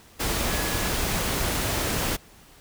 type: tone in noise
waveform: sine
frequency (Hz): 1689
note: G#6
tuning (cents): +29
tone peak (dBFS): -36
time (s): 0.47-0.9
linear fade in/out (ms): 20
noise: pink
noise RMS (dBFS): -26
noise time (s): 0.19-2.17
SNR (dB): -13
effects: pink hiss -52 dBFS RMS until 2.6 s